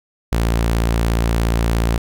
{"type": "tone", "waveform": "sawtooth", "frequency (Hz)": 57, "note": "A#1", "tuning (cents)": -38, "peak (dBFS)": -11, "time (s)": [0.32, 1.98], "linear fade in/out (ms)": 5, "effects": []}